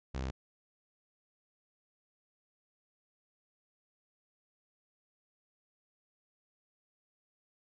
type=tone; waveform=sawtooth; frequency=65.5 Hz; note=C2; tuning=2 cents sharp; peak=-31 dBFS; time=0.14-0.31 s; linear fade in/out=10 ms; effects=resampled to 16000 Hz